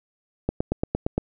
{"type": "click train", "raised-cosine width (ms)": 2, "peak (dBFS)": -9, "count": 7, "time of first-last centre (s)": [0.49, 1.18], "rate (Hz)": 8.7, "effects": []}